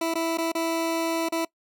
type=tone with dropouts; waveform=20% pulse; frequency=329.6 Hz; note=E4; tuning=in tune; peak=-19 dBFS; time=0.01-1.45 s; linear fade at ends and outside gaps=5 ms; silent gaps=0.14-0.153 / 0.374-0.383 / 0.519-0.55 / 1.288-1.322 s; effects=noise-tail reverb RT60 0.1 s tail -23 dB re dry